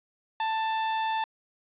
40% pulse tone, 885 Hz, A5, 10 cents sharp, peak -25 dBFS, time 0.4-1.24 s, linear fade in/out 2 ms, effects resampled to 8000 Hz + 9-bit

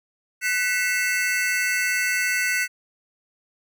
square tone cluster, 1500 / 1968 / 2151 / 2660 Hz, F#6 / B6 / C7 / E7, +23 / -7 / +47 / +15 cents, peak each -27 / -26 / -28 / -29 dBFS, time 0.41-2.68 s, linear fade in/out 50 ms, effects none

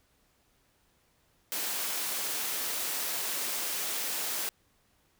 white high-pass noise, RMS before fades -33 dBFS, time 1.52-4.49 s, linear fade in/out 0 ms, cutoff 260 Hz, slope 12 dB/octave, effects pink hiss -69 dBFS RMS until 5.19 s

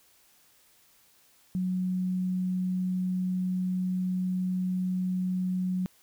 sine tone, 183.8 Hz, F#3, 11 cents flat, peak -26 dBFS, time 1.55-5.86 s, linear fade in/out 0 ms, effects white hiss -62 dBFS RMS until 6.02 s

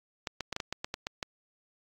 clicks, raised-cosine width 0.2 ms, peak -16 dBFS, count 10, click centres 0.272 / 0.407 / 0.527 / 0.564 / 0.602 / 0.726 / 0.845 / 0.941 / 1.069 / 1.228 s, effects AAC 48 kbps

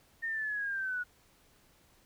sine linear sweep, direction down, 1842 to 1450 Hz, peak -32 dBFS, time 0.22-1.04 s, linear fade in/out 20 ms, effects pink hiss -65 dBFS RMS until 2.05 s

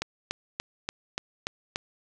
click train, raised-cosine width 0.2 ms, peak -12 dBFS, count 7, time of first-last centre 0.02-1.759 s, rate 3.45 Hz, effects none

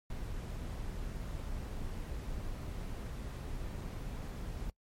brown noise, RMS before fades -40 dBFS, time 0.1-4.7 s, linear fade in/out 2 ms, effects noise-tail reverb RT60 0.1 s tail -23 dB re dry + MP3 64 kbps

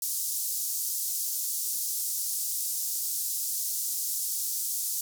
white band-pass noise, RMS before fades -31 dBFS, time 0.02-5.01 s, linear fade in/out 2 ms, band 5400 to 16000 Hz, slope 24 dB/octave, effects none

